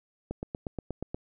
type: click train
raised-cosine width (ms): 2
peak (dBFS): -20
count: 8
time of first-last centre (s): 0.31-1.145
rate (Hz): 8.38
effects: none